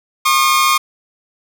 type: tone pair together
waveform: sawtooth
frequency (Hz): 1081.6 / 1215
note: C#6 / D#6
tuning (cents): -43 / -42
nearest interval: major second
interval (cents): 201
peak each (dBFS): -10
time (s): 0.25-0.78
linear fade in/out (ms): 10
effects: none